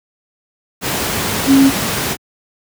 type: tone in noise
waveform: sine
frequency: 271.7 Hz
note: C#4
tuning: 35 cents flat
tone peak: -6 dBFS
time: 1.46-1.72 s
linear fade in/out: 50 ms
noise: pink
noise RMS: -18 dBFS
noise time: 0.81-2.17 s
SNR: +9 dB
effects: high-pass 100 Hz 12 dB/octave